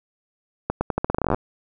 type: accelerating click train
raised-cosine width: 1 ms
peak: -7 dBFS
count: 17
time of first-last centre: 0.7-1.345 s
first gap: 110 ms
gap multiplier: 0.84
effects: none